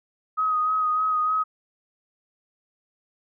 sine tone with vibrato, 1257 Hz, D#6, 17 cents sharp, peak -20 dBFS, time 0.37-1.44 s, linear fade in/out 20 ms, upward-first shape sine, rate 3.3 Hz, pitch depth 24 cents each way, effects none

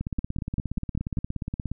two click trains, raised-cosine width 5 ms, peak -17 / -15 dBFS, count 30 / 6, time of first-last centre 0.01-1.716 / 0.19-1.172 s, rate 17 / 5.09 Hz, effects none

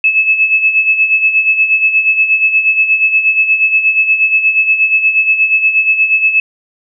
sine tone with tremolo, 2600 Hz, E7, 24 cents flat, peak -5 dBFS, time 0.04-6.4 s, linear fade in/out 2 ms, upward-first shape sine, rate 8.4 Hz, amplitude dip 65%, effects none

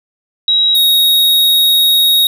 sine / square tone pair in turn, 3843 / 3764 Hz, B7 / A#7, -48 / +16 cents, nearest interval unison, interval 36 cents, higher first, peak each -8 dBFS, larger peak neither, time 0.48-0.75 / 0.75-2.27 s, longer second, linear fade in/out 2 ms, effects none

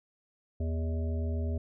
harmonic tone with a mistuned harmonic, 80.9 Hz, E2, 32 cents flat, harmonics 1 / 3 / 5 / 7 / 8, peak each -29 / -39 / -43 / -46 / -47 dBFS, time 0.6-1.58 s, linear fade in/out 5 ms, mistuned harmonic 7, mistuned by +40 cents, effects none

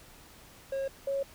triangle / sine tone pair in turn, 542 / 550.8 Hz, C#5 / C#5, -39 / -11 cents, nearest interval unison, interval 28 cents, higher second, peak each -28 dBFS, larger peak neither, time 0.72-0.88 / 1.07-1.23 s, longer neither, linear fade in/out 5 ms, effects pink hiss -54 dBFS RMS until 1.34 s

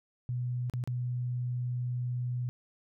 sine tone with dropouts, 123.47 Hz, B2, in tune, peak -30 dBFS, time 0.29-2.49 s, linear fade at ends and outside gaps 0 ms, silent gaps 0.698-0.737 / 0.839-0.875 s, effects none

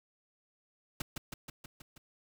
pink noise with echo, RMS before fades -35 dBFS, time 1-1.02 s, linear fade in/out 5 ms, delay 160 ms, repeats 6, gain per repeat -3 dB, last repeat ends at 1.98 s, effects none

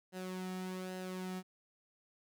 sawtooth tone with flanger, 185 Hz, F#3, in tune, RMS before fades -42 dBFS, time 0.12-1.43 s, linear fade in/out 50 ms, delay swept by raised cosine 0.86 to 1.96 ms, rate 1.2 Hz, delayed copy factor -0.55, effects none

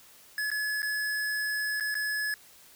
square tone with dropouts, 1703 Hz, G#6, 43 cents sharp, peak -29 dBFS, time 0.38-2.34 s, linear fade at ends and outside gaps 1 ms, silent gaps 0.503-0.515 / 0.82-0.829 / 1.799-1.807 / 1.943-1.952 s, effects white hiss -55 dBFS RMS until 2.75 s

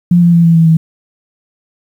sine tone with pitch steps, 174.61 / 171.91 / 169.25 / 166.63 / 164.05 / 161.51 Hz, F3 / F3 / E3 / E3 / E3 / E3, 0 / -27 / +46 / +19 / -8 / -35 cents, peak -4 dBFS, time 0.11-0.77 s, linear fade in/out 5 ms, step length 110 ms, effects 7-bit

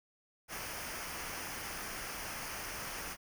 pink noise with comb filter, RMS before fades -42 dBFS, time 0.48-3.17 s, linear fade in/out 50 ms, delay 0.26 ms, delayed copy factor -0.6, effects none

